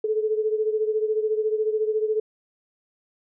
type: beating tone pair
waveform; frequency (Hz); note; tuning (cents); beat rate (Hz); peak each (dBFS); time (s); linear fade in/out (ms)
sine; 430 / 444; A4 / A4; -40 / +16; 14; -22 / -27; 0.04-2.2; 5
effects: none